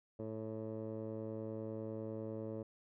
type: tone with low-pass filter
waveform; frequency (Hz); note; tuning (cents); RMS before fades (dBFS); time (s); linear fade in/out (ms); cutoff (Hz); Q
15% pulse; 110; A2; 0; -43; 0.19-2.63; 5; 580; 3.3
effects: none